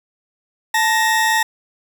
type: tone pair together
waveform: 40% pulse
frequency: 883 / 1871 Hz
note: A5 / A#6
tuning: +6 / +6 cents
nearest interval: octave + minor second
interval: 1300 cents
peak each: -16 dBFS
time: 0.74-1.43 s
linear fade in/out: 5 ms
effects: 7-bit